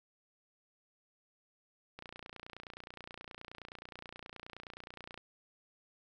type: click train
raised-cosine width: 0.3 ms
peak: -30 dBFS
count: 95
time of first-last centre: 1.99-5.176 s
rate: 29.5 Hz
effects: 12-bit